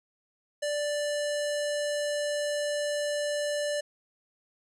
square tone with low-pass filter, 587 Hz, D5, 1 cent flat, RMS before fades -30 dBFS, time 0.62-3.81 s, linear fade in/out 10 ms, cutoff 8400 Hz, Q 1.7, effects none

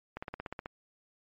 slowing click train, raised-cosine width 0.5 ms, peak -23 dBFS, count 9, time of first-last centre 0.17-0.659 s, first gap 55 ms, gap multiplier 1.03, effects MP3 32 kbps

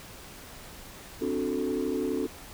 sine chord, D dominant seventh, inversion third, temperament equal with one note detuned, 261.6 / 293.7 / 365.3 / 440 Hz, C4 / D4 / F#4 / A4, 0 / 0 / -22 / 0 cents, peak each -31 dBFS, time 1.21-2.27 s, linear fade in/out 10 ms, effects tanh soft clip ceiling -21 dBFS + pink hiss -46 dBFS RMS until 2.53 s

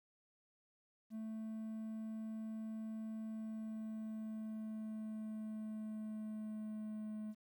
triangle tone with pitch glide, 220 to 214.5 Hz, A3 to A3, 0 to -44 cents, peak -40 dBFS, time 1.1-7.35 s, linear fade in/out 50 ms, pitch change -44 cents, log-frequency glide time 3.29-7.2 s, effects 12-bit

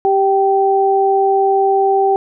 sine tone pair together, 392 / 777.2 Hz, G4 / G5, 0 / -15 cents, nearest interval octave, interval 1185 cents, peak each -13 dBFS, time 0.05-2.16 s, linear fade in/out 0 ms, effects none

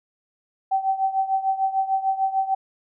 sine tone with tremolo, 771 Hz, G5, 29 cents flat, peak -16 dBFS, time 0.71-2.55 s, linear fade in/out 10 ms, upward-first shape triangle, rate 6.7 Hz, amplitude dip 85%, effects none

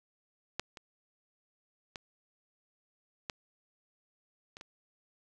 clicks, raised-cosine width 0.2 ms, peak -15 / -29 / -23 / -18 / -29 / -29 dBFS, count 6, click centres 0.596 / 0.772 / 1.958 / 3.298 / 4.569 / 4.611 s, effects none

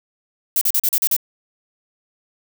violet noise bursts, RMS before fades -17 dBFS, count 7, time 0.56-1.165 s, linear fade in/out 2 ms, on 53 ms, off 39 ms, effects none

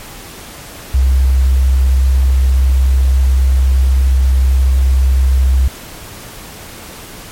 sine tone, 65.41 Hz, C2, in tune, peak -7 dBFS, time 0.94-5.68 s, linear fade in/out 5 ms, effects pink hiss -32 dBFS RMS until 7.31 s + MP3 64 kbps

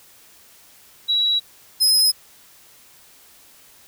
sine / sawtooth tone pair in turn, 3895 / 5097 Hz, B7 / D#8, -25 / +41 cents, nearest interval perfect fourth, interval 466 cents, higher second, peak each -16 / -11 dBFS, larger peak second, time 1.08-1.4 / 1.8-2.12 s, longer neither, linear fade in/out 20 ms, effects white hiss -50 dBFS RMS until 3.87 s

